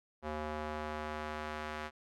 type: tone with band-pass filter sweep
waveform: square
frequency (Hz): 76.4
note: D#2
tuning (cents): -31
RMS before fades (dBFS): -40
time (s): 0.22-1.91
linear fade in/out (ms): 50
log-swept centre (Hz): 770 to 1500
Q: 0.86
effects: none